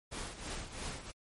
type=noise with tremolo; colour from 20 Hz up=pink; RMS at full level=-39 dBFS; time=0.11-1.12 s; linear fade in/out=20 ms; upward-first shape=triangle; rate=3 Hz; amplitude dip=75%; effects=MP3 48 kbps